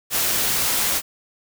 white noise, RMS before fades -21 dBFS, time 0.1-1.02 s, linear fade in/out 50 ms, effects none

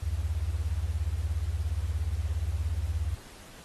sine beating tone pair, 69.2 / 86.2 Hz, C#2 / F2, -2 / -22 cents, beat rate 17 Hz, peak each -30 dBFS, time 0.02-3.15 s, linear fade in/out 10 ms, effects pink hiss -50 dBFS RMS until 3.64 s + AAC 32 kbps

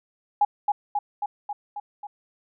sine tone with echo, 825 Hz, G#5, 12 cents flat, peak -15 dBFS, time 0.41-0.45 s, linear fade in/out 5 ms, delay 270 ms, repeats 6, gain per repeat -3 dB, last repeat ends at 2.07 s, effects none

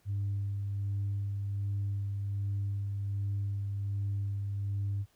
sine tone with tremolo, 100.1 Hz, G2, 37 cents sharp, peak -28 dBFS, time 0.05-5.06 s, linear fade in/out 50 ms, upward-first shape sine, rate 1.3 Hz, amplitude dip 30%, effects tanh soft clip ceiling -27 dBFS + pink hiss -69 dBFS RMS until 5.15 s

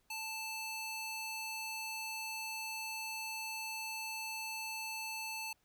sawtooth ring-modulated tone, 1760 Hz, A6, in tune, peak -35 dBFS, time 0.1-5.53 s, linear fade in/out 5 ms, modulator 880 Hz, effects pink hiss -75 dBFS RMS until 5.64 s

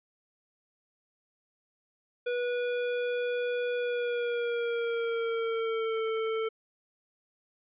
square tone with pitch glide, 487.8 to 444.7 Hz, B4 to A4, -21 to +18 cents, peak -29 dBFS, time 2.26-6.49 s, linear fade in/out 10 ms, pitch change -161 cents, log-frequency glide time 3.76-6.05 s, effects resampled to 8000 Hz

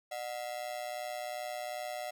45% pulse ring-modulated tone, 668 Hz, E5, 23 cents sharp, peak -34 dBFS, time 0.11-2.11 s, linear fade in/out 10 ms, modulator 61.3 Hz, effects none

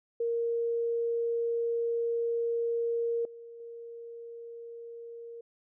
sine tone with level steps, 466.2 Hz, A#4, in tune, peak -27 / -44 / -41 dBFS, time 0.2-5.41 s, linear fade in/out 5 ms, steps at 3.25 / 3.6 s, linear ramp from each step 2 ms, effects none

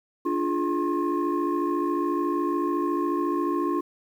sine tone cluster, 292.2 / 346.2 / 420.8 / 1070 Hz, D4 / F4 / G#4 / C6, -9 / -15 / +23 / +38 cents, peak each -26 / -25 / -33 / -28 dBFS, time 0.25-3.81 s, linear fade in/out 10 ms, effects tanh soft clip ceiling -17 dBFS + 9-bit

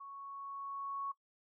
sine tone with level ramp, 1108.7 Hz, C#6, in tune, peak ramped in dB -47 to -36 dBFS, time 0-1.12 s, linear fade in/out 10 ms, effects noise-tail reverb RT60 0.1 s tail -19 dB re dry

